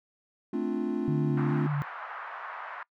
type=chord; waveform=triangle; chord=D minor seventh; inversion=second; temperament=equal; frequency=220 / 261.6 / 293.7 / 349.2 Hz; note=A3 / C4 / D4 / F4; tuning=0 / 0 / 0 / 0 cents; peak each=-31 dBFS; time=0.53-1.67 s; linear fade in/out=5 ms
type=tone with vibrato; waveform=sine; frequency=145.9 Hz; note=D3; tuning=11 cents flat; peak=-26 dBFS; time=1.08-1.82 s; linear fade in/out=0 ms; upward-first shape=square; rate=2.3 Hz; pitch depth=28 cents each way
type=band-pass noise; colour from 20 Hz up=white; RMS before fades=-40 dBFS; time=1.37-2.83 s; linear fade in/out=2 ms; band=790 to 1500 Hz; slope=24 dB/octave
effects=noise-tail reverb RT60 0.1 s tail -23 dB re dry